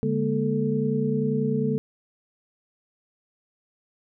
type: tone cluster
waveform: sine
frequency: 144.6 / 206.7 / 236.9 / 439.4 Hz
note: D3 / G#3 / A#3 / A4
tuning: -27 / -8 / +28 / -2 cents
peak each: -27 dBFS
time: 0.03-1.78 s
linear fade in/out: 0 ms
effects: none